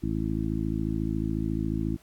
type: harmonic tone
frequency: 54.1 Hz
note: A1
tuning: 29 cents flat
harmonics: 1 / 2 / 3 / 4 / 5 / 6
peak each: -33 / -33 / -33 / -33 / -33 / -33 dBFS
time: 0.02-1.97 s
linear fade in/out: 20 ms
effects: pink hiss -60 dBFS RMS until 2.02 s + AAC 64 kbps